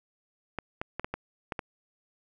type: clicks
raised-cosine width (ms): 0.5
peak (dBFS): -17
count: 7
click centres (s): 0.587 / 0.815 / 0.996 / 1.045 / 1.14 / 1.522 / 1.592
effects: none